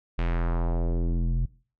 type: tone with low-pass filter sweep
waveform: square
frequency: 42.55 Hz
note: F1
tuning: 44 cents flat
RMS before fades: -25 dBFS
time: 0.18-1.46 s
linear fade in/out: 10 ms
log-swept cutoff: 2800 to 130 Hz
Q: 1.5
effects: noise-tail reverb RT60 0.4 s tail -21 dB re dry